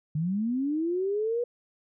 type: linear sweep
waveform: sine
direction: up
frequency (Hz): 146.4 to 488.5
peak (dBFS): -25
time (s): 0.15-1.44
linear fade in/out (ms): 5
effects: none